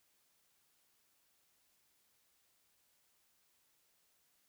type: silence
effects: white hiss -75 dBFS RMS until 4.48 s